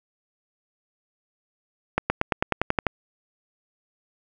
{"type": "accelerating click train", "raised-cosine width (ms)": 0.5, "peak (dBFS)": -5, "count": 10, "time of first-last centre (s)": [1.98, 2.867], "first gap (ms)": 120, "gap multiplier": 0.95, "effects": []}